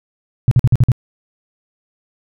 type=tone bursts; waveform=sine; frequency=123.47 Hz; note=B2; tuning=in tune; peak=-6 dBFS; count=6; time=0.48-0.918 s; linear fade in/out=0 ms; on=33 ms; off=48 ms; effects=none